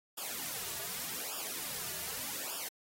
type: noise with flanger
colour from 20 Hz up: white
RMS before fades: -40 dBFS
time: 0.17-2.69 s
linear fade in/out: 10 ms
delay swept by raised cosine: 0.48 to 3.88 ms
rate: 0.84 Hz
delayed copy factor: -1
effects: AAC 48 kbps